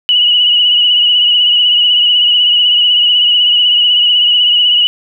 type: tone with vibrato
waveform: sine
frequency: 2928 Hz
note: F#7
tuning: 19 cents flat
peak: -6 dBFS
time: 0.09-4.87 s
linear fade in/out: 0 ms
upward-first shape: triangle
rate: 16 Hz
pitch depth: 48 cents each way
effects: none